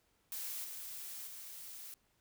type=noise with level steps; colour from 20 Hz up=blue; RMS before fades=-42 / -46 / -49 dBFS; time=0.32-1.94 s; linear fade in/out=0 ms; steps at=0.64 / 1.27 s; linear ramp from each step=5 ms; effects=pink hiss -75 dBFS RMS until 2.2 s